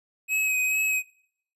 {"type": "tone with vibrato", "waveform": "square", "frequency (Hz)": 2541, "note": "D#7", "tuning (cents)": 36, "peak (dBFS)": -23, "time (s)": [0.28, 1.03], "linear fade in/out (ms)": 50, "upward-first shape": "sine", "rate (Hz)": 2.3, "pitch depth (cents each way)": 22, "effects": ["noise-tail reverb RT60 0.7 s tail -26 dB re dry", "resampled to 32000 Hz"]}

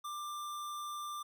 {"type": "tone", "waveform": "square", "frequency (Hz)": 1186, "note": "D6", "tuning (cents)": 17, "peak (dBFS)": -40, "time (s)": [0.04, 1.23], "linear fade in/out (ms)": 10, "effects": []}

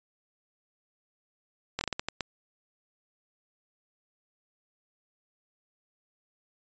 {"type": "slowing click train", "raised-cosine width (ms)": 0.2, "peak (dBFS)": -13, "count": 8, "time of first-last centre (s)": [1.79, 2.207], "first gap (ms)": 21, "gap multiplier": 1.34, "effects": ["resampled to 16000 Hz"]}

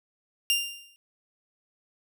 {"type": "tone with exponential decay", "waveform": "sawtooth", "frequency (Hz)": 2794, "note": "F7", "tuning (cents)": 0, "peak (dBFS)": -16, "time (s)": [0.5, 0.96], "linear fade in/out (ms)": 0, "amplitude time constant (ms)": 100, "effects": []}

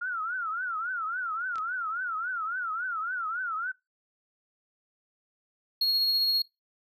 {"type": "tone with vibrato", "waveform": "sine", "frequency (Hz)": 1387, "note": "F6", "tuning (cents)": -12, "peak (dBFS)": -29, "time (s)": [0.01, 3.72], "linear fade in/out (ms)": 10, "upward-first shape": "triangle", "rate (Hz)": 3.6, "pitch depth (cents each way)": 190}
{"type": "clicks", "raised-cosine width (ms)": 0.2, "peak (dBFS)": -28, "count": 2, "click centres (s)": [1.557, 1.583]}
{"type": "tone with tremolo", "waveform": "triangle", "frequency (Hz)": 4300, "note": "C8", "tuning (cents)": 47, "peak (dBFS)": -21, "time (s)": [5.81, 6.42], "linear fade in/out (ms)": 5, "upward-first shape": "sine", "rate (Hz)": 15, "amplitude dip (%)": 25}
{"effects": ["noise-tail reverb RT60 0.2 s tail -20 dB re dry"]}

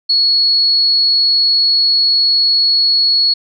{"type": "tone", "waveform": "sine", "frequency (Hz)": 4359, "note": "C#8", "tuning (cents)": -30, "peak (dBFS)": -9, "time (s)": [0.09, 3.34], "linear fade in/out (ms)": 10, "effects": []}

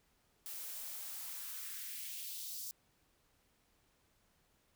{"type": "noise with high-pass filter sweep", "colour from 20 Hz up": "blue", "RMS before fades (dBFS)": -45, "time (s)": [0.46, 2.71], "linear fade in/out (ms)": 0, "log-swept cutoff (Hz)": [330, 5300], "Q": 1.8, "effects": ["pink hiss -74 dBFS RMS until 4.75 s"]}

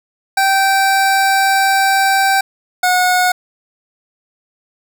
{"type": "tone pair in turn", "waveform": "25% pulse", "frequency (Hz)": [778, 728], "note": ["G5", "F#5"], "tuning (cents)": [-13, -28], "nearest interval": "minor second", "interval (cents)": 115, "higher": "first", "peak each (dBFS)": -7, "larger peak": "neither", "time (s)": [[0.37, 2.41], [2.83, 3.32]], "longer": "first", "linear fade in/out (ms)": 5, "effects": []}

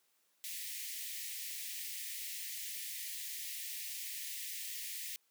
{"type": "high-pass noise", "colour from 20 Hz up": "white", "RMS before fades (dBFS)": -43, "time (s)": [0.44, 5.16], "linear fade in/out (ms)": 0, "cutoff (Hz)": 1800, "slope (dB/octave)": 96, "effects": ["white hiss -75 dBFS RMS until 5.3 s", "high-pass 200 Hz 12 dB/octave"]}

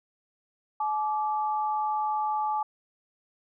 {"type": "tone pair together", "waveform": "sine", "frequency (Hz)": [855, 1170.3], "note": ["A5", "D6"], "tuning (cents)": [-50, -6], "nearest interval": "perfect fourth", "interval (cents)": 544, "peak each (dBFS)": [-26, -32], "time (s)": [0.8, 2.63], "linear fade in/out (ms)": 5, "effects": []}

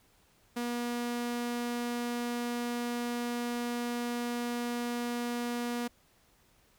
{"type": "tone", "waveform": "sawtooth", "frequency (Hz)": 240, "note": "B3", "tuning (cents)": -49, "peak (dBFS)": -28, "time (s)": [0.56, 5.88], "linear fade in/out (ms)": 10, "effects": ["pink hiss -66 dBFS RMS until 6.78 s"]}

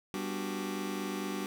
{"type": "chord", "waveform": "sawtooth", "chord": "G major seventh", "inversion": "none", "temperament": "just", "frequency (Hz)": [196, 245, 294, 367.5], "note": ["G3", "B3", "D4", "F#4"], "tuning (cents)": [0, -14, 2, -12], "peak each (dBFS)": [-33, -39, -35, -36], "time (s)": [0.14, 1.46], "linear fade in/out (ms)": 0, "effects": []}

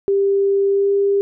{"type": "tone with pitch glide", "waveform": "sine", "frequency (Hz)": [395.8, 399.2], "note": ["G4", "G4"], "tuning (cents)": [17, 32], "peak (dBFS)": -13, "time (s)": [0.08, 1.21], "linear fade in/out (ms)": 0, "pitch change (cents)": 15, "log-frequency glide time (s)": [0.69, 0.92], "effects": []}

